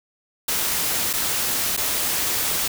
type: noise with dropouts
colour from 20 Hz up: white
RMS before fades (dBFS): -23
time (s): 0.48-2.68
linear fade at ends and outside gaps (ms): 5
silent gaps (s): 1.131-1.135 / 1.766-1.774
effects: none